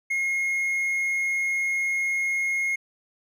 triangle tone, 2152 Hz, C7, 48 cents sharp, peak -21 dBFS, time 0.1-2.76 s, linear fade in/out 10 ms, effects none

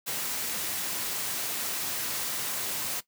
white noise, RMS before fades -32 dBFS, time 0.06-3.01 s, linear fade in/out 20 ms, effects noise-tail reverb RT60 0.1 s tail -17 dB re dry + high-pass 100 Hz 12 dB/octave

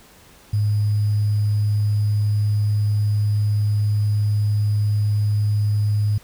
sine tone with sample-and-hold, 104.4 Hz, G#2, 10 cents sharp, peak -16 dBFS, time 0.53-6.18 s, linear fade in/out 5 ms, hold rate 4900 Hz, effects pink hiss -49 dBFS RMS until 6.23 s

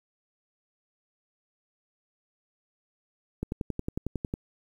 click train, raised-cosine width 3 ms, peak -17 dBFS, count 11, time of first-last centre 3.43-4.339 s, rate 11 Hz, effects 9-bit

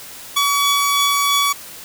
sawtooth tone pair together, 1135 / 3408 Hz, C#6 / G#7, +41 / +44 cents, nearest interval octave + perfect fifth, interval 1903 cents, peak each -12 / -17 dBFS, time 0.36-1.53 s, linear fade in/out 10 ms, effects white hiss -36 dBFS RMS until 1.84 s

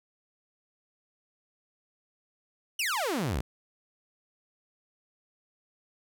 sawtooth exponential sweep, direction down, 3054 to 51.91 Hz, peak -24 dBFS, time 2.79-3.41 s, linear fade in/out 5 ms, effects none

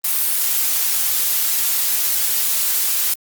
blue noise, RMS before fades -18 dBFS, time 0.04-3.14 s, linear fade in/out 5 ms, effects Opus 32 kbps

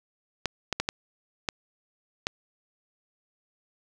clicks, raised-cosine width 0.2 ms, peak -9 dBFS, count 6, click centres 0.457 / 0.727 / 0.8 / 0.889 / 1.488 / 2.269 s, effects none

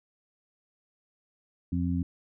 harmonic tone, 87.31 Hz, F2, in tune, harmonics 1 / 2 / 3, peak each -30 / -30 / -30 dBFS, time 1.72-2.03 s, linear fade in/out 5 ms, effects none

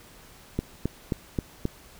click train, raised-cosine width 3 ms, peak -12 dBFS, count 5, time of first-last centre 0.59-1.654 s, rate 3.76 Hz, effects pink hiss -51 dBFS RMS until 1.99 s

